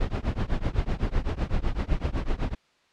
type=noise with tremolo; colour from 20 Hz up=brown; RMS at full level=-22 dBFS; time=0-2.55 s; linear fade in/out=10 ms; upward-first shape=triangle; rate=7.9 Hz; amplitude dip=100%; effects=white hiss -64 dBFS RMS until 2.92 s + low-pass 4000 Hz 12 dB/octave